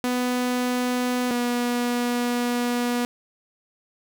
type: tone pair in turn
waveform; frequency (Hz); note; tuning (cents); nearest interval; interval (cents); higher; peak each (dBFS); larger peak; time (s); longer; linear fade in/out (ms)
sawtooth; 248.2 / 242.5; B3 / B3; +9 / -31; unison; 40; first; -18; neither; 0.04-1.31 / 1.31-3.05; second; 0
effects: none